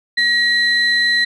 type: tone pair together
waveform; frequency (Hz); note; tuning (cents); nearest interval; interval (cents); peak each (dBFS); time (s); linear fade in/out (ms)
sine; 1903 / 4038; A#6 / B7; +35 / +38; octave + minor second; 1303; -13 / -16; 0.17-1.25; 10
effects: tanh soft clip ceiling -7 dBFS